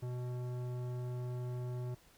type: tone with tanh clipping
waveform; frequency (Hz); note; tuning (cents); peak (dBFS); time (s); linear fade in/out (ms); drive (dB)
sine; 123.9; B2; +6; -39; 0.02-1.95; 10; 15
effects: pink hiss -64 dBFS RMS until 2.17 s